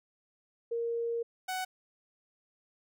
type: tone pair in turn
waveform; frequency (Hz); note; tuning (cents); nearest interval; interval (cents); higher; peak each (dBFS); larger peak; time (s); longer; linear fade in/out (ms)
sine / sawtooth; 466.2 / 745.6; A#4 / F#5; 0 / +13; minor sixth; 813; second; -30 / -29; second; 0.71-1.23 / 1.48-1.65; first; 10
effects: none